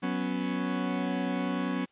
40% pulse chord, F# suspended fourth, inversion none, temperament equal, 185 / 246.9 / 277.2 Hz, F#3 / B3 / C#4, 0 / 0 / 0 cents, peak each -32 dBFS, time 0.02-1.86 s, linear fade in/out 20 ms, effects white hiss -67 dBFS RMS until 1.91 s + resampled to 8000 Hz

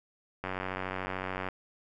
click train, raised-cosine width 0.5 ms, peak -19 dBFS, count 99, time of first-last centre 0.44-1.487 s, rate 93.6 Hz, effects none

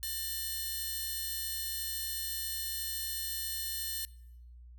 5% pulse tone cluster, 1789 / 2977 / 4217 Hz, A6 / F#7 / C8, +28 / +10 / +13 cents, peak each -30 / -34 / -30 dBFS, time 0.03-4.05 s, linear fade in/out 0 ms, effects noise-tail reverb RT60 0.8 s tail -22 dB re dry + added 60 Hz sine -49 dBFS peak until 4.78 s

